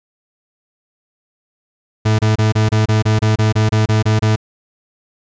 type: tone bursts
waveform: 40% pulse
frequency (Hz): 108.5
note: A2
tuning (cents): -24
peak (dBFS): -10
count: 14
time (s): 2.05-4.361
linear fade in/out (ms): 10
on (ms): 140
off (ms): 27
effects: resampled to 16000 Hz